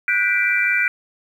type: chord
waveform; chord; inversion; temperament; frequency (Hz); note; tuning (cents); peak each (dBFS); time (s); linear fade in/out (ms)
sine; G major seventh; third; equal with one note detuned; 1463 / 1568 / 1975.5 / 2349; F#6 / G6 / B6 / D7; -20 / 0 / 0 / 0; -21 / -25 / -22 / -19; 0.08-0.88; 2
effects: 8-bit